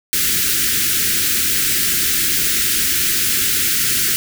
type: band-stop noise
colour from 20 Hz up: white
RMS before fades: -17 dBFS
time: 0.13-4.16 s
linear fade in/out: 0 ms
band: 410 to 1400 Hz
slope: 48 dB/octave
effects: none